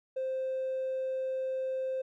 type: tone with hard clipping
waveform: sine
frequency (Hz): 523.3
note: C5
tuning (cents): 0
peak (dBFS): -31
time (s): 0.16-2.02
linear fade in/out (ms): 10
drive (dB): 1
effects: none